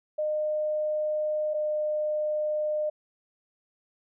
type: tone pair in turn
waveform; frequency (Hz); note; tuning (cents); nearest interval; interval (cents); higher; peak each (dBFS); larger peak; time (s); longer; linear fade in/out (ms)
sine; 610 / 607; D#5 / D#5; -34 / -43; unison; 9; first; -25; neither; 0.18-1.54 / 1.54-2.9; neither; 10
effects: none